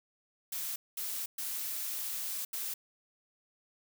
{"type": "noise bursts at uneven times", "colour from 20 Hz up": "blue", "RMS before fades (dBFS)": -37, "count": 4, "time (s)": [[0.52, 0.76], [0.97, 1.26], [1.38, 2.45], [2.53, 2.74]], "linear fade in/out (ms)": 5, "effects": []}